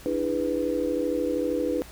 sine chord, E dominant seventh, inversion third, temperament just, 296.7 / 329.6 / 412 / 494.4 Hz, D4 / E4 / G#4 / B4, +18 / 0 / -14 / +2 cents, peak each -29 / -30 / -32 / -27 dBFS, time 0.06-1.82 s, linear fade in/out 0 ms, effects added 60 Hz sine -47 dBFS peak until 1.91 s + pink hiss -47 dBFS RMS until 1.91 s

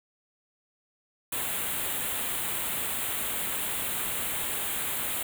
white band-stop noise, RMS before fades -31 dBFS, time 1.32-5.23 s, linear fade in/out 5 ms, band 3800 to 7600 Hz, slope 48 dB/octave, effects none

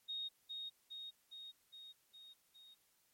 sine tone with echo, 3729 Hz, A#7, in tune, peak -40 dBFS, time 0.08-0.29 s, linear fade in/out 20 ms, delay 410 ms, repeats 6, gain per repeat -3 dB, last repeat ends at 2.75 s, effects white hiss -75 dBFS RMS until 3.13 s + MP3 64 kbps

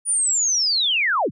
sine linear sweep, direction down, 9660 to 69.3 Hz, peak -17 dBFS, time 0.05-1.31 s, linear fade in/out 50 ms, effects none

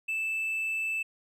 sine tone with hard clipping, 2637 Hz, E7, in tune, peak -29 dBFS, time 0.08-1.03 s, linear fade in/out 10 ms, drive 2 dB, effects none

